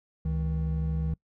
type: tone pair together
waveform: triangle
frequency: 70.9 / 159.17 Hz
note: C#2 / D#3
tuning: +40 / +40 cents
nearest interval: octave + major second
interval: 1400 cents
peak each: -27 dBFS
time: 0.25-1.14 s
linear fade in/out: 5 ms
effects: noise-tail reverb RT60 0.1 s tail -24 dB re dry